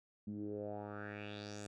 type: tone with low-pass filter sweep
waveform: 10% pulse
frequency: 103.5 Hz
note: G#2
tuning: 5 cents flat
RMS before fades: -45 dBFS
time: 0.27-1.67 s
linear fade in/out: 5 ms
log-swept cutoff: 210 to 8300 Hz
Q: 4
effects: none